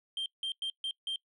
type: tone bursts at uneven times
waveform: sine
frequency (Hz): 3165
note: G7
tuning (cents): +16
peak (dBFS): -29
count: 5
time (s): 0.17-0.26 / 0.43-0.52 / 0.62-0.7 / 0.84-0.91 / 1.07-1.16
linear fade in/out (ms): 2
effects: noise-tail reverb RT60 0.1 s tail -25 dB re dry + tanh soft clip ceiling -31 dBFS